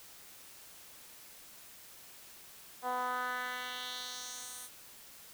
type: tone with band-pass filter sweep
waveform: 10% pulse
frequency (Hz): 249.8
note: B3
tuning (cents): +20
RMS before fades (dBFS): -39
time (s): 2.82-4.7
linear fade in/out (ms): 50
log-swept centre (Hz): 780 to 11000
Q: 1.9
effects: white hiss -54 dBFS RMS until 5.33 s